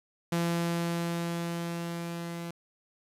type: tone with level ramp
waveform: sawtooth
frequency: 170 Hz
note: F3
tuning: 46 cents flat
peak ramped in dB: -22 to -32 dBFS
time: 0.32-2.51 s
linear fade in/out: 5 ms
effects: resampled to 32000 Hz + 9-bit